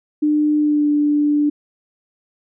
sine tone with pitch glide, 300 to 294.5 Hz, D4 to D4, +37 to +5 cents, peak -13 dBFS, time 0.22-1.5 s, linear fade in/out 10 ms, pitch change -32 cents, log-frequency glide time 0.58-0.88 s, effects none

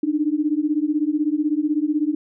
sine beating tone pair, 293.7 / 309.7 Hz, D4 / D#4, 0 / -8 cents, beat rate 16 Hz, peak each -21 dBFS, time 0.03-2.15 s, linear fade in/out 5 ms, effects none

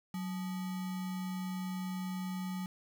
sine tone with sample-and-hold, 185 Hz, F#3, in tune, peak -35 dBFS, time 0.14-2.66 s, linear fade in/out 2 ms, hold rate 1050 Hz, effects none

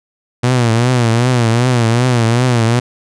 sawtooth tone with vibrato, 120 Hz, B2, 49 cents flat, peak -6 dBFS, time 0.43-2.8 s, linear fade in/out 10 ms, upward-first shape triangle, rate 2.6 Hz, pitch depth 130 cents each way, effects resampled to 22050 Hz

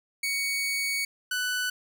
sawtooth tone pair in turn, 2235 / 1491.7 Hz, C#7 / F#6, +14 / +14 cents, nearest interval perfect fifth, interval 700 cents, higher first, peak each -23 dBFS, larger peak neither, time 0.23-1.05 / 1.31-1.7 s, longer first, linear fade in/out 5 ms, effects none

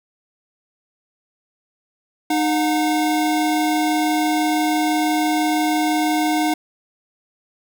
square tone pair together, 307 / 725 Hz, D#4 / F#5, -23 / -35 cents, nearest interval octave + minor third, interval 1488 cents, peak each -19 / -22 dBFS, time 2.3-6.54 s, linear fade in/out 5 ms, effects none

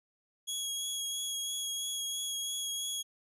20% pulse tone with vibrato, 3322 Hz, G#7, in tune, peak -28 dBFS, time 0.47-3.03 s, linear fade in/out 20 ms, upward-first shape triangle, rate 3 Hz, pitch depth 16 cents each way, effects none

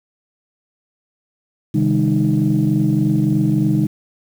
sine tone cluster, 133.1 / 156.5 / 203.7 / 309.6 Hz, C3 / D#3 / G#3 / D#4, +30 / +10 / -33 / -9 cents, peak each -18 dBFS, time 1.74-3.87 s, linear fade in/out 10 ms, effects tanh soft clip ceiling -6 dBFS + 7-bit

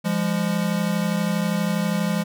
square tone pair together, 172.2 / 204.6 Hz, F3 / G#3, -24 / -26 cents, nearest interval minor third, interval 298 cents, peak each -24 dBFS, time 0.04-2.24 s, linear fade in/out 20 ms, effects none

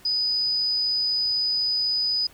sine tone, 4978 Hz, D#8, in tune, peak -21 dBFS, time 0.05-2.27 s, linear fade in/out 5 ms, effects pink hiss -52 dBFS RMS until 2.33 s

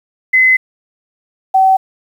sine tone pair in turn, 2038 / 763.4 Hz, C7 / G5, -46 / -46 cents, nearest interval octave + perfect fourth, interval 1700 cents, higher first, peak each -6 dBFS, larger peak neither, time 0.33-0.57 / 1.54-1.77 s, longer first, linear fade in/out 10 ms, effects 7-bit

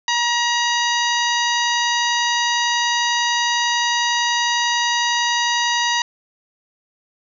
harmonic tone with a mistuned harmonic, 951 Hz, A#5, 34 cents sharp, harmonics 1 / 2 / 3 / 4 / 5 / 6 / 7, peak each -21 / -22 / -25 / -25 / -27 / -27 / -33 dBFS, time 0.08-6.02 s, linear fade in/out 2 ms, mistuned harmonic 6, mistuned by +74 cents, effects none

